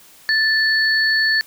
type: tone pair together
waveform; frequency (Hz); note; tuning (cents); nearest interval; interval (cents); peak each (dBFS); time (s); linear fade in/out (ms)
sine; 1760 / 4428; A6 / C#8; 0 / -3; octave + major third; 1597; -15 / -20; 0.29-1.41; 0
effects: white hiss -47 dBFS RMS until 1.46 s